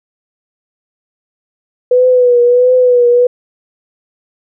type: tone with vibrato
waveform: sine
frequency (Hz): 493.9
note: B4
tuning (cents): 0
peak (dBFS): -5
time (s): 1.91-3.27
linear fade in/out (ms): 5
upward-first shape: triangle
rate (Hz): 1.5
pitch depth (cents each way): 53
effects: none